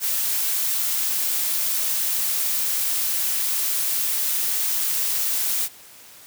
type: noise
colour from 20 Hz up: blue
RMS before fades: -23 dBFS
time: 0-5.69 s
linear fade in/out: 50 ms
effects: white hiss -46 dBFS RMS until 6.26 s + high-pass 60 Hz 12 dB/octave